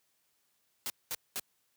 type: noise bursts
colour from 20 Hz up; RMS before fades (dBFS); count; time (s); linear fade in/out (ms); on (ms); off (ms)
white; -36; 3; 0.86-1.397; 0; 39; 210
effects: white hiss -75 dBFS RMS until 1.76 s + high-pass 60 Hz 12 dB/octave